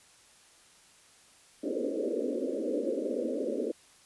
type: band-pass noise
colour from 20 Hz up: white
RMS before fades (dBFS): -32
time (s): 1.63-3.72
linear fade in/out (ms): 10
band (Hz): 230 to 570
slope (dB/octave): 96
effects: white hiss -59 dBFS RMS until 4.05 s + resampled to 24000 Hz